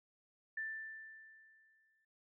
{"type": "tone with exponential decay", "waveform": "sine", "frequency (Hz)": 1770, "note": "A6", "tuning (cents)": 10, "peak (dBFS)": -37, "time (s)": [0.57, 2.05], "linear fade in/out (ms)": 5, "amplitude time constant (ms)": 320, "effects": []}